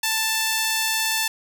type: tone with high-pass filter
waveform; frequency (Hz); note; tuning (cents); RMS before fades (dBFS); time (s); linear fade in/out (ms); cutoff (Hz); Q
sawtooth; 883; A5; +6; -23; 0.03-1.28; 5; 2000; 0.53
effects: none